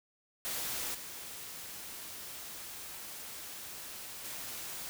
white noise with level steps, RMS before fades -37 / -45 / -42 dBFS, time 0.45-4.89 s, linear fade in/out 0 ms, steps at 0.94 / 4.24 s, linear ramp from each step 10 ms, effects none

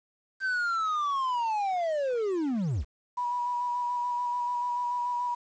triangle linear sweep, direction down, 1568 to 47.19 Hz, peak -24 dBFS, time 0.4-2.85 s, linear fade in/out 50 ms
sine tone with vibrato, 973 Hz, B5, 26 cents flat, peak -27 dBFS, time 3.17-5.35 s, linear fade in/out 10 ms, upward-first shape square, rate 6.9 Hz, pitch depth 15 cents each way
effects resampled to 16000 Hz + 9-bit

